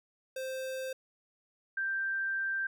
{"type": "tone pair in turn", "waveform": ["square", "sine"], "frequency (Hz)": [523.3, 1573.1], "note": ["C5", "G6"], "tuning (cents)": [0, 6], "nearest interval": "octave + perfect fifth", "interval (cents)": 1906, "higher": "second", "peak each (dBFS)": [-36, -30], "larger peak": "second", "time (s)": [[0.36, 0.93], [1.77, 2.67]], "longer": "second", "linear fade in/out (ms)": 5, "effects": []}